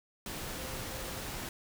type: tone in noise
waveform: sine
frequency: 523 Hz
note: C5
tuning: 1 cent flat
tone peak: -49 dBFS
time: 0.58-1.2 s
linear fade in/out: 2 ms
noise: pink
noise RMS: -40 dBFS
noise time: 0.26-1.49 s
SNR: -12 dB
effects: none